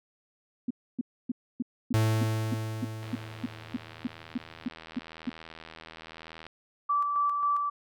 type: tone bursts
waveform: sine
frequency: 245.9 Hz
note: B3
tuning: 7 cents flat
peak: -26 dBFS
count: 16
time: 0.68-5.296 s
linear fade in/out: 5 ms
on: 26 ms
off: 280 ms
type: tone with exponential decay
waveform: 45% pulse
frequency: 110 Hz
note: A2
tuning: in tune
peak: -21 dBFS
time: 1.94-4.66 s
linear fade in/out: 0 ms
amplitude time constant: 590 ms
type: click train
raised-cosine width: 0.3 ms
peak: -28 dBFS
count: 279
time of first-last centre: 3.03-6.466 s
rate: 80.9 Hz
type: tone with tremolo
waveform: sine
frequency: 1160 Hz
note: D6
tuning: 22 cents flat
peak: -23 dBFS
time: 6.89-7.7 s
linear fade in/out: 10 ms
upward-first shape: square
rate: 3.7 Hz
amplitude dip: 35%
effects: none